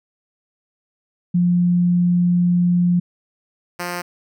sine / 5% pulse tone pair in turn, 176.2 / 176.2 Hz, F3 / F3, +16 / +16 cents, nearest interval unison, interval 0 cents, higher neither, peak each -13 dBFS, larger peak neither, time 1.34-3 / 3.79-4.02 s, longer first, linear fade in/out 10 ms, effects none

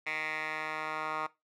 10% pulse tone with band-pass filter sweep, 155.56 Hz, D#3, in tune, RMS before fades -36 dBFS, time 0.06-1.27 s, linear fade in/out 10 ms, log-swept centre 2100 to 1300 Hz, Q 4, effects noise-tail reverb RT60 0.2 s tail -18 dB re dry

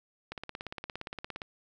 click train, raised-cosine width 0.3 ms, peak -22 dBFS, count 20, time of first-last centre 0.32-1.418 s, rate 17.3 Hz, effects none

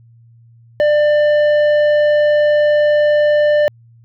sine tone with tanh clipping, 595 Hz, D5, 22 cents sharp, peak -11 dBFS, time 0.8-3.68 s, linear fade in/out 0 ms, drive 9 dB, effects added 116 Hz sine -43 dBFS peak until 4.04 s

